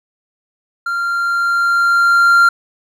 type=tone with level ramp; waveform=triangle; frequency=1387 Hz; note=F6; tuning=12 cents flat; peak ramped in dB=-15 to -4 dBFS; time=0.86-2.49 s; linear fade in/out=5 ms; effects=none